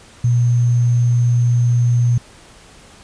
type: tone with sample-and-hold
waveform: sine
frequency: 120 Hz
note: B2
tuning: 49 cents flat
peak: -11 dBFS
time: 0.24-2.18 s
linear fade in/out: 5 ms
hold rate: 6300 Hz
effects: pink hiss -44 dBFS RMS until 3.03 s + resampled to 22050 Hz